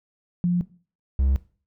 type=tone pair in turn; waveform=sine / triangle; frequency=176.4 / 67.11 Hz; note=F3 / C2; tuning=+18 / +45 cents; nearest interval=octave + perfect fourth; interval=1673 cents; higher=first; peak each=-18 / -16 dBFS; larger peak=second; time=0.44-0.61 / 1.19-1.36 s; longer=neither; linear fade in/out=0 ms; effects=noise-tail reverb RT60 0.4 s tail -18 dB re dry